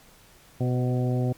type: harmonic tone with a mistuned harmonic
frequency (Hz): 124.8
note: B2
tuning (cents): +19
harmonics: 1 / 2 / 3 / 4 / 5 / 6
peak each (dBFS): -23 / -29 / -33 / -35 / -37 / -39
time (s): 0.6-1.33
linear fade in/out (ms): 10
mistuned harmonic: 4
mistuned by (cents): +27
effects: pink hiss -54 dBFS RMS until 1.37 s + MP3 96 kbps